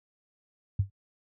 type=tone with exponential decay; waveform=sine; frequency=98 Hz; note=G2; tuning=in tune; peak=-18 dBFS; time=0.79-0.9 s; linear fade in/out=5 ms; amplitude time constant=23 ms; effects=high-pass 60 Hz 12 dB/octave